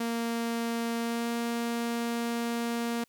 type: tone with pitch glide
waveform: sawtooth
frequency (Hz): 232.1 to 234.4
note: A#3 to A#3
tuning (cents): -7 to +10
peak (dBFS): -25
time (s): 0-3.04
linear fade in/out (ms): 5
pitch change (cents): +17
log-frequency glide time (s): 0.99-1.3
effects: white hiss -69 dBFS RMS until 3.08 s